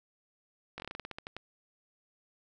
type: slowing click train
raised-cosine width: 0.3 ms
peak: -24 dBFS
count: 13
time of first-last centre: 0.78-1.366 s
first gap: 19 ms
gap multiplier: 1.16
effects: none